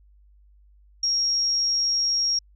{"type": "tone", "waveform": "sine", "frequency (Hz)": 5588, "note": "F8", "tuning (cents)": 0, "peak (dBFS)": -20, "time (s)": [1.03, 2.39], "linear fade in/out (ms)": 5, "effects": ["added 50 Hz sine -52 dBFS peak until 2.55 s"]}